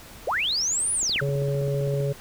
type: linear two-way sweep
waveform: sine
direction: up then down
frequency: 392 to 9956 to 1237 Hz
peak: -22 dBFS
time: 0.27-1.21 s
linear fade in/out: 5 ms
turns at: 0.93 s
type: click train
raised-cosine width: 2 ms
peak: -25 dBFS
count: 16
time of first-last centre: 1.03-2.004 s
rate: 15.4 Hz
type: harmonic tone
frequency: 140 Hz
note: C#3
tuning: 18 cents sharp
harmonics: 1 / 3 / 4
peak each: -24 / -29 / -30 dBFS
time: 1.21-2.13 s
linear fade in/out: 10 ms
effects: pink hiss -45 dBFS RMS until 2.2 s